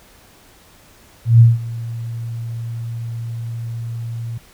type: tone with ADSR envelope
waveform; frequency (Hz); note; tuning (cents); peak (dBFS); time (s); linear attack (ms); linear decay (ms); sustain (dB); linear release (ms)
sine; 116.1; A#2; -7; -3; 1.25-4.38; 150; 180; -20; 6
effects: pink hiss -48 dBFS RMS until 4.53 s